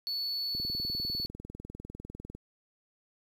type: tone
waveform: triangle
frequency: 4435 Hz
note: C#8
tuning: in tune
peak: -30 dBFS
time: 0.07-1.26 s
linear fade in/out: 0 ms
type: click train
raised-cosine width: 3 ms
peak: -29 dBFS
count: 37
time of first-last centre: 0.55-2.35 s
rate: 20 Hz
effects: 10-bit